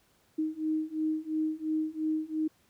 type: beating tone pair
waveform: sine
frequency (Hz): 311.1 / 314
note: D#4 / D#4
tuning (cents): 0 / +16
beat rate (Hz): 2.9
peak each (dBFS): -32 / -31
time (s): 0.38-2.48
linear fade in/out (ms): 10
effects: pink hiss -67 dBFS RMS until 2.69 s + high-pass 60 Hz 12 dB/octave